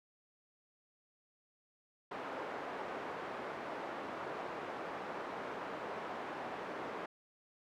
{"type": "band-pass noise", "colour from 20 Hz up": "pink", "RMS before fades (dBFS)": -43, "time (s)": [2.11, 7.06], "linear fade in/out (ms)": 5, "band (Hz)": [380, 1400], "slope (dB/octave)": 12, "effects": []}